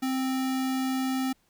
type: tone with sample-and-hold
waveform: sine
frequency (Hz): 261.6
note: C4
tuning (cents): 0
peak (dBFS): -25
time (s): 0.02-1.33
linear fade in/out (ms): 10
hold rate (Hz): 1050
effects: pink hiss -68 dBFS RMS until 1.49 s